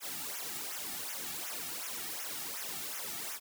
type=noise with flanger; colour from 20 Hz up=white; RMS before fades=-40 dBFS; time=0-3.4 s; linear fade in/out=50 ms; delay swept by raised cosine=0.22 to 2.02 ms; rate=2.7 Hz; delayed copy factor=-1; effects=none